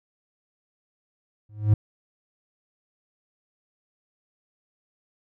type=tone with exponential growth; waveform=triangle; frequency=105.9 Hz; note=G#2; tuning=34 cents sharp; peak=-9 dBFS; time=1.49-1.74 s; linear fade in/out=5 ms; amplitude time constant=53 ms; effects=none